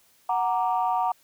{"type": "chord", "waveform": "sine", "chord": "Gb augmented", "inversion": "none", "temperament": "equal", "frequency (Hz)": [740, 932.3, 1174.7], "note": ["Gb5", "Bb5", "D6"], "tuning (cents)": [0, 0, 0], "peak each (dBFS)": [-24, -25, -30], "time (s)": [0.29, 1.12], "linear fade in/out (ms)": 5, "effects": ["tanh soft clip ceiling -13 dBFS", "white hiss -61 dBFS RMS until 1.23 s"]}